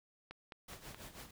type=click train; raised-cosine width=0.3 ms; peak=-32 dBFS; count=4; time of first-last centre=0.31-0.946 s; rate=4.72 Hz
type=noise with tremolo; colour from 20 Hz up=pink; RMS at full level=-49 dBFS; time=0.68-1.31 s; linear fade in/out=5 ms; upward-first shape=sine; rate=6.2 Hz; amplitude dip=70%
effects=none